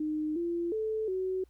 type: tone with pitch steps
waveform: sine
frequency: 306.7 / 342.3 / 436.5 / 374.3 Hz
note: D#4 / F4 / A4 / F#4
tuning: -25 / -35 / -14 / +20 cents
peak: -29 dBFS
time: 0-1.44 s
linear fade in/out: 5 ms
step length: 360 ms
effects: added 60 Hz sine -59 dBFS peak until 1.49 s + pink hiss -73 dBFS RMS until 1.49 s